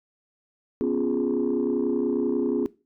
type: chord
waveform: sine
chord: C# dominant seventh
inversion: third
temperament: equal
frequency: 246.9 / 277.2 / 349.2 / 415.3 Hz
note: B3 / C#4 / E#4 / G#4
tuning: 0 / 0 / 0 / 0 cents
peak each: -26 dBFS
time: 0.81-2.66 s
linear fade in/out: 0 ms
effects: noise-tail reverb RT60 0.3 s tail -19 dB re dry + tanh soft clip ceiling -16 dBFS